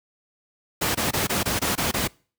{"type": "noise bursts", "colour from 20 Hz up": "pink", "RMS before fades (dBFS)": -23, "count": 8, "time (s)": [0.81, 2.077], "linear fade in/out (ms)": 10, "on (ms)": 140, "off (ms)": 21, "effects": ["noise-tail reverb RT60 0.4 s tail -25 dB re dry", "high-pass 80 Hz 12 dB/octave"]}